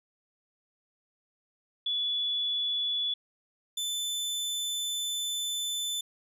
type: tone pair in turn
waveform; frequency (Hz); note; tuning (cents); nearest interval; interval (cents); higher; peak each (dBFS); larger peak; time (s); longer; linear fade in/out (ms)
sine / sawtooth; 3426 / 3520; A7 / A7; -47 / 0; unison; 47; second; -27; neither; 1.86-3.14 / 3.77-6.01; second; 5
effects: resampled to 32000 Hz